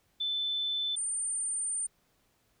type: tone pair in turn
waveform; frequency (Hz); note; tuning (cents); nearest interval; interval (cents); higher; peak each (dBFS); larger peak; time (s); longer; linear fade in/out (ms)
sine; 3520 / 8981; A7 / C#9; 0 / +22; octave + major third; 1622; second; -29 / -30; first; 0.2-0.96 / 0.96-1.87; second; 10
effects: pink hiss -71 dBFS RMS until 2.6 s